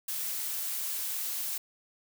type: noise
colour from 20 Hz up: blue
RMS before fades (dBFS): -34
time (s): 0.08-1.58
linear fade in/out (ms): 5
effects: none